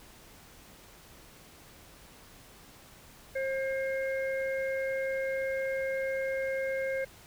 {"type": "harmonic tone", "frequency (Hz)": 534, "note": "C5", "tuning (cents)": 35, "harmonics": [1, 3, 4], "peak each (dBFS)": [-30, -39, -39], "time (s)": [3.35, 7.05], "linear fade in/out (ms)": 10, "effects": ["pink hiss -54 dBFS RMS until 7.26 s"]}